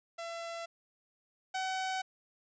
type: tone pair in turn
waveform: sawtooth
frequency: 673 / 755.4 Hz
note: E5 / F#5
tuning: +36 / +36 cents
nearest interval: major second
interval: 200 cents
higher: second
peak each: -35 / -29 dBFS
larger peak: second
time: 0.18-0.66 / 1.54-2.02 s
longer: neither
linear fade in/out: 10 ms
effects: resampled to 16000 Hz + 11-bit